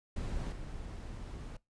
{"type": "noise with level steps", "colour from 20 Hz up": "brown", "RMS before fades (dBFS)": [-37, -43], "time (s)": [0.16, 1.57], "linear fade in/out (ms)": 5, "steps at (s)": 0.52, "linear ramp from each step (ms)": 5, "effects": ["noise-tail reverb RT60 0.2 s tail -22 dB re dry", "resampled to 22050 Hz"]}